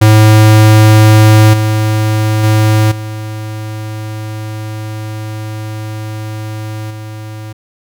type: tone with level steps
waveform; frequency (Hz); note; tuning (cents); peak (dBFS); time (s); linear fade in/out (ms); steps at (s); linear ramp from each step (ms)
square; 108.1; A2; -30; -3 / -10 / -7 / -20 / -24; 0.01-7.53; 10; 1.53 / 2.43 / 2.91 / 6.9; 10
effects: none